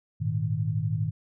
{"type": "chord", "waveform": "sine", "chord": "Ab suspended second", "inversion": "none", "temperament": "equal with one note detuned", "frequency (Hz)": [103.83, 116, 155.56], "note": ["Ab2", "Bb2", "Eb3"], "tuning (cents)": [0, -8, 0], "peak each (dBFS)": -29, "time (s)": [0.2, 1.11], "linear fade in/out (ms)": 20, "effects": []}